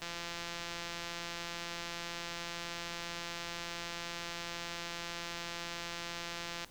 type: click train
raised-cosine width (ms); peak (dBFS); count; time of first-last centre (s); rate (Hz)
0.2; -23; 1134; 0.02-6.646; 171
effects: pink hiss -57 dBFS RMS until 6.7 s